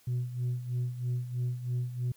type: tone with tremolo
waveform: sine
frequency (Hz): 123.47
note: B2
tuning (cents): 0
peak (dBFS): -25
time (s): 0.07-2.12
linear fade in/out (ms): 5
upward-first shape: sine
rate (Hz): 3.1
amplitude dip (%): 75
effects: tanh soft clip ceiling -26 dBFS + white hiss -63 dBFS RMS until 2.16 s